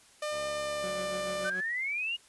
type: tone with pitch glide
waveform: sawtooth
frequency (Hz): 602 to 595.8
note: D5 to D5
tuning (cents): +43 to +25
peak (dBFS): -28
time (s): 0.22-1.5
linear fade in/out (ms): 5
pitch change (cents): -18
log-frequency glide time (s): 0.48-0.91
type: tone with vibrato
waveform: 5% pulse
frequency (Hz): 70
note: C#2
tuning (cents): +18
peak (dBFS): -36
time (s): 0.3-1.49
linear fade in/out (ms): 50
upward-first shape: sine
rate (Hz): 5.1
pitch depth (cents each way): 75
type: tone with tremolo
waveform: 20% pulse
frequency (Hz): 185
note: F#3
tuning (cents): 0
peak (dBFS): -34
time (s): 0.83-1.61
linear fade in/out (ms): 10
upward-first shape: sine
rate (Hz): 6.9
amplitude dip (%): 55
type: exponential sweep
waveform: sine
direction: up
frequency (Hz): 1481 to 2901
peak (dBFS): -30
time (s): 1.44-2.17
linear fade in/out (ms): 20
effects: white hiss -59 dBFS RMS until 2.28 s + resampled to 24000 Hz